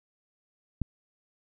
click, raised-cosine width 5 ms, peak -16 dBFS, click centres 0.817 s, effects none

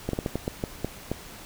slowing click train, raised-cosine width 2 ms, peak -13 dBFS, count 9, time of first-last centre 0.09-1.116 s, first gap 43 ms, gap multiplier 1.3, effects pink hiss -44 dBFS RMS until 1.45 s

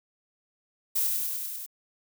violet noise with echo, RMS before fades -26 dBFS, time 0.95-1.07 s, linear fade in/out 10 ms, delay 99 ms, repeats 6, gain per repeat -2 dB, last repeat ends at 1.664 s, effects none

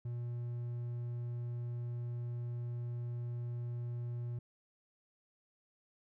triangle tone, 120 Hz, B2, 49 cents flat, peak -35 dBFS, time 0.05-4.39 s, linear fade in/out 5 ms, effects none

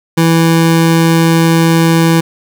25% pulse tone, 164.81 Hz, E3, in tune, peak -3 dBFS, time 0.17-2.21 s, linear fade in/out 10 ms, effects none

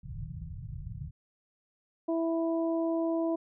white low-pass noise, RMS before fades -40 dBFS, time 0.03-1.11 s, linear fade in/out 10 ms, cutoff 170 Hz, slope 96 dB/octave
harmonic tone, 329.6 Hz, E4, in tune, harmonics 1 / 2 / 3, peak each -28 / -32 / -42 dBFS, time 2.08-3.36 s, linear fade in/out 10 ms
effects none

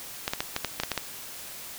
clicks, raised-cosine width 0.2 ms, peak -9 dBFS, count 9, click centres 0.279 / 0.335 / 0.405 / 0.564 / 0.647 / 0.8 / 0.835 / 0.917 / 0.977 s, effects white hiss -41 dBFS RMS until 1.78 s

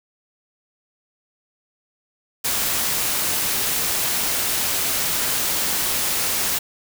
white noise, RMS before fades -22 dBFS, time 2.44-6.59 s, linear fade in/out 10 ms, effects none

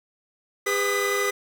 45% pulse tone cluster, 402.5 / 499.9 / 1238 / 2000 Hz, G4 / B4 / D#6 / B6, +46 / +21 / -9 / +21 cents, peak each -26 / -30 / -30 / -26 dBFS, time 0.66-1.31 s, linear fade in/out 10 ms, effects none

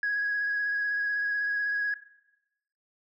sine tone with vibrato, 1661.2 Hz, G#6, in tune, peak -24 dBFS, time 0.03-1.94 s, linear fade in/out 2 ms, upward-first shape sine, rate 16 Hz, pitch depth 16 cents each way, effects noise-tail reverb RT60 0.9 s tail -17 dB re dry + tanh soft clip ceiling -22 dBFS

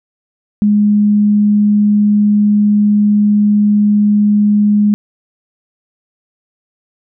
sine tone, 207.7 Hz, G#3, in tune, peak -7 dBFS, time 0.62-4.94 s, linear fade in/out 0 ms, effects none

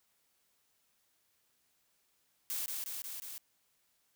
blue noise with echo, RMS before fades -37 dBFS, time 2.5-2.66 s, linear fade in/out 0 ms, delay 180 ms, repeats 4, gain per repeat -2 dB, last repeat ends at 3.38 s, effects white hiss -75 dBFS RMS until 4.15 s

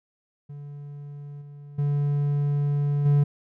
triangle tone with level steps, 144.2 Hz, D3, 31 cents flat, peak -34 / -38 / -19 / -14 dBFS, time 0.49-3.24 s, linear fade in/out 10 ms, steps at 1.41 / 1.78 / 3.05 s, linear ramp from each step 10 ms, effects none

